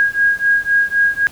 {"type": "beating tone pair", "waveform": "sine", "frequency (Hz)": [1634, 1637.9], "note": ["G#6", "G#6"], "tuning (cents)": [-29, -24], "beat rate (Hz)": 3.9, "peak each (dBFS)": -15, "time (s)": [0, 1.27], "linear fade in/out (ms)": 0, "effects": ["pink hiss -41 dBFS RMS until 1.31 s"]}